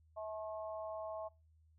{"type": "harmonic tone", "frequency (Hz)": 215.7, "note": "A3", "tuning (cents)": -34, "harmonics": [3, 4, 5], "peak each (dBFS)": [-42, -50, -50], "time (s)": [0.16, 1.29], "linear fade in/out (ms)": 20, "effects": ["noise-tail reverb RT60 0.3 s tail -25 dB re dry", "added 79 Hz sine -65 dBFS peak until 1.78 s"]}